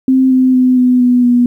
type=tone with pitch steps; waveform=sine; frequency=261.6 / 257.8 / 254.2 / 250.5 / 246.9 / 243.4 Hz; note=C4 / C4 / C4 / B3 / B3 / B3; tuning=0 / -26 / -50 / +25 / 0 / -25 cents; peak=-6 dBFS; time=0.08-1.46 s; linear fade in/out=2 ms; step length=230 ms; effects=8-bit